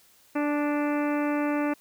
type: harmonic tone with a mistuned harmonic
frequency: 293.7 Hz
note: D4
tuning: in tune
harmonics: 1 / 2 / 3 / 4 / 5 / 6 / 7 / 8 / 9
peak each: -25 / -31 / -35 / -37 / -39 / -41 / -42 / -43 / -44 dBFS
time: 0.35-1.74 s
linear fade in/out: 10 ms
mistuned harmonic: 3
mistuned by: -15 cents
effects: white hiss -59 dBFS RMS until 1.8 s